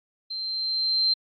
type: tone with level ramp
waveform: sine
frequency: 4133 Hz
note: C8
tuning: 22 cents flat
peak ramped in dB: -30 to -18 dBFS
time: 0.3-1.14 s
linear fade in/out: 10 ms
effects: AAC 64 kbps